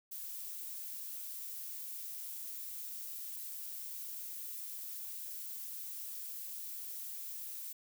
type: noise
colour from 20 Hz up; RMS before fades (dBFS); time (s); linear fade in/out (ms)
violet; -44; 0.11-7.73; 10
effects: none